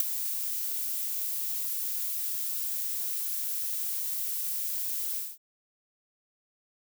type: noise with ADSR envelope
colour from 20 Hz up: violet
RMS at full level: -20 dBFS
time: 0-5.38 s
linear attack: 3 ms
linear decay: 10 ms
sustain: -12 dB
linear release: 230 ms
effects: none